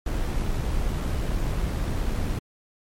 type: noise with amplitude modulation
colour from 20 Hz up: brown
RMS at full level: -24 dBFS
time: 0.06-2.39 s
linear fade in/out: 5 ms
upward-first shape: sine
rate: 74.8 Hz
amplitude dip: 30%
effects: MP3 64 kbps